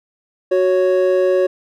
triangle tone pair together, 370 / 554.4 Hz, F#4 / C#5, 0 / 0 cents, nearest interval perfect fifth, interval 700 cents, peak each -13 dBFS, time 0.51-1.47 s, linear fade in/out 10 ms, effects none

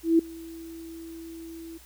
sine tone with ADSR envelope, 329.6 Hz, E4, in tune, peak -14 dBFS, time 0.03-1.78 s, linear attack 160 ms, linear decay 5 ms, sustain -24 dB, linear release 11 ms, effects added 60 Hz sine -53 dBFS peak until 1.85 s + white hiss -53 dBFS RMS until 1.85 s

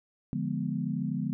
sine chord, D diminished seventh, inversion none, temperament equal, 146.83 / 174.61 / 207.7 / 246.9 Hz, D3 / F3 / Ab3 / Cb4, 0 / 0 / 0 / 0 cents, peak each -34 dBFS, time 0.33-1.33 s, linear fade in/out 0 ms, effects none

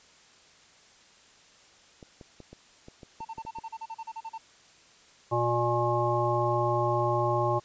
clicks, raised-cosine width 2 ms, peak -32 dBFS, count 10, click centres 2.028 / 2.212 / 2.403 / 2.53 / 2.884 / 3.032 / 3.205 / 3.382 / 3.451 / 3.586 s
triangle tone bursts, 899 Hz, A5, 37 cents sharp, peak -33 dBFS, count 14, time 3.2-4.381 s, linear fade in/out 10 ms, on 50 ms, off 37 ms
harmonic tone, 119.5 Hz, A#2, 43 cents sharp, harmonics 1 / 3 / 5 / 7 / 9, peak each -30 / -30 / -30 / -30 / -30 dBFS, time 5.31-7.6 s, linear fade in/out 20 ms
effects white hiss -57 dBFS RMS until 7.64 s + resampled to 16000 Hz

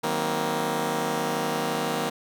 10% pulse chord, C half-diminished seventh, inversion first, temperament just, 156.98 / 188.37 / 235.5 / 261.6 Hz, Eb3 / Gb3 / Bb3 / C4, +16 / +31 / +18 / 0 cents, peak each -23 / -25 / -21 / -25 dBFS, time 0.03-2.1 s, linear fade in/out 10 ms, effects none

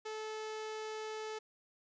sawtooth tone, 434.4 Hz, A4, 22 cents flat, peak -36 dBFS, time 0.05-1.39 s, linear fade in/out 10 ms, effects resampled to 16000 Hz + 11-bit

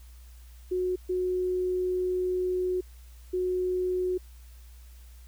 sine tone bursts at uneven times, 365.7 Hz, F#4, 20 cents flat, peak -25 dBFS, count 3, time 0.71-0.96 / 1.09-2.81 / 3.33-4.18 s, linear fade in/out 10 ms, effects added 60 Hz sine -46 dBFS peak until 5.27 s + white hiss -60 dBFS RMS until 5.27 s

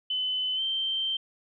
sine tone with pitch glide, 3026 to 3129 Hz, F#7 to G7, +38 to -4 cents, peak -26 dBFS, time 0.1-1.17 s, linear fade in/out 5 ms, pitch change +58 cents, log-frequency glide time 0.55-0.62 s, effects none

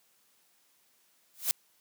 blue noise with exponential growth, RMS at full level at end -23 dBFS, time 1.34-1.51 s, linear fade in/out 0 ms, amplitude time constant 35 ms, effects white hiss -68 dBFS RMS until 1.8 s + high-pass 150 Hz 12 dB/octave

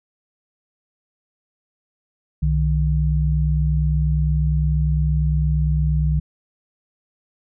sine tone pair together, 64.3 / 152.93 Hz, C2 / D#3, -30 / -30 cents, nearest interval octave + minor third, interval 1500 cents, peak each -18 / -19 dBFS, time 2.42-6.2 s, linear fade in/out 10 ms, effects none

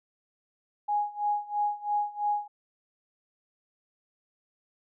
sine tone with tremolo, 829 Hz, G#5, 3 cents flat, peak -23 dBFS, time 0.88-2.48 s, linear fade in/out 10 ms, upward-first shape sine, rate 3 Hz, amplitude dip 90%, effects none

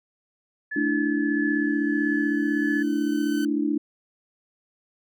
sine tone with tremolo, 1722 Hz, A6, 38 cents flat, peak -26 dBFS, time 0.71-2.83 s, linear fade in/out 10 ms, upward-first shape triangle, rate 1.6 Hz, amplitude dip 50%
sine chord, A suspended fourth, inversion none, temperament equal, 220 / 293.7 / 329.6 Hz, A3 / D4 / E4, 0 / 0 / 0 cents, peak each -29 / -23 / -28 dBFS, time 0.76-3.78 s, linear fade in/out 5 ms
sawtooth tone with exponential growth, 1521 Hz, F#6, 47 cents sharp, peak -30 dBFS, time 1.05-3.45 s, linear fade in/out 2 ms, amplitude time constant 520 ms
effects none

